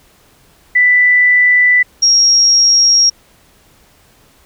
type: tone pair in turn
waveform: sine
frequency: 1983 / 5596 Hz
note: B6 / F8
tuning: +7 / +3 cents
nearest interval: octave + tritone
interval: 1796 cents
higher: second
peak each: -6 dBFS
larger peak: neither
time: 0.75-1.83 / 2.02-3.1 s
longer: neither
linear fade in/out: 10 ms
effects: pink hiss -49 dBFS RMS until 4.45 s